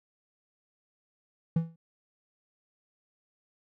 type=tone with exponential decay; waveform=triangle; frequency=164.81 Hz; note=E3; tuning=in tune; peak=-18 dBFS; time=1.56-1.76 s; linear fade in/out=5 ms; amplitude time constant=42 ms; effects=none